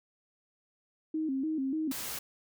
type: tone with vibrato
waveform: sine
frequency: 289.9 Hz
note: D4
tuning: 22 cents flat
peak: -29 dBFS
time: 1.14-1.92 s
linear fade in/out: 5 ms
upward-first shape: square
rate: 3.4 Hz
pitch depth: 140 cents each way
type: noise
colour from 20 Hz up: white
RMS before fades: -38 dBFS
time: 1.91-2.19 s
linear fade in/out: 5 ms
effects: none